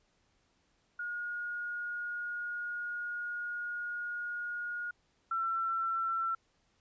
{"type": "tone pair in turn", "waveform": "sine", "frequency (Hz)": [1436, 1346.2], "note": ["F6", "E6"], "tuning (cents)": [48, 36], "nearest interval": "minor second", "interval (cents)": 112, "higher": "first", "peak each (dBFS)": [-35, -30], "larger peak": "second", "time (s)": [[0.99, 4.91], [5.31, 6.35]], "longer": "first", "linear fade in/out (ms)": 5, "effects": ["pink hiss -73 dBFS RMS until 6.8 s", "resampled to 16000 Hz"]}